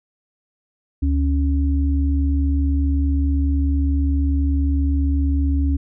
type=tone pair together; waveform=sine; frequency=72.35 / 277.3 Hz; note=D2 / C#4; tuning=-25 / +1 cents; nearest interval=octave + major seventh; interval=2326 cents; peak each=-16 / -23 dBFS; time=1.02-5.77 s; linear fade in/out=10 ms; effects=none